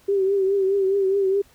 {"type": "tone with vibrato", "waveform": "sine", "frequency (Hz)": 390, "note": "G4", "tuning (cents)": -9, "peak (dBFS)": -17, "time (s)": [0.08, 1.42], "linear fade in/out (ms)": 10, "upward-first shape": "triangle", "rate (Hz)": 4.8, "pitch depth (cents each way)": 64, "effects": ["pink hiss -56 dBFS RMS until 1.54 s"]}